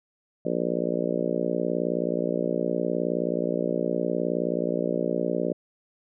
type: harmonic tone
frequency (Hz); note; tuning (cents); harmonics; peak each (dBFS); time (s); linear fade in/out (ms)
59.2; A#1; +27; 3 / 4 / 5 / 6 / 7 / 8 / 9 / 10; -32 / -32 / -32 / -32 / -32 / -32 / -32 / -32; 0.45-5.53; 5
effects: none